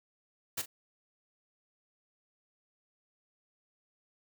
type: noise with echo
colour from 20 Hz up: white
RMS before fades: -34 dBFS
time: 0.57-0.62 s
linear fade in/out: 10 ms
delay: 40 ms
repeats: 1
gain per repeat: -13 dB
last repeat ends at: 0.66 s
effects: none